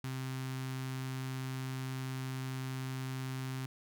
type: tone with notch filter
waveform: sawtooth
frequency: 130.81 Hz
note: C3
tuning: in tune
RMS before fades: -39 dBFS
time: 0.04-3.66 s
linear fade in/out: 2 ms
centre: 550 Hz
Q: 0.88
effects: none